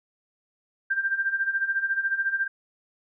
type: tone with tremolo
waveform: sine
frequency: 1582 Hz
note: G6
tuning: 15 cents sharp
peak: -20 dBFS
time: 0.9-2.48 s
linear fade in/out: 10 ms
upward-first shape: sine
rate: 14 Hz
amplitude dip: 75%
effects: none